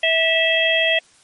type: harmonic tone with a mistuned harmonic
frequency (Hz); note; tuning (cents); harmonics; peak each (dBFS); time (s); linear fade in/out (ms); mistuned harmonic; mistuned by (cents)
651; E5; -22; 1 / 3 / 4 / 5; -20 / -20 / -20 / -20; 0.03-0.99; 5; 4; +18
effects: white hiss -53 dBFS RMS until 1.23 s + MP3 48 kbps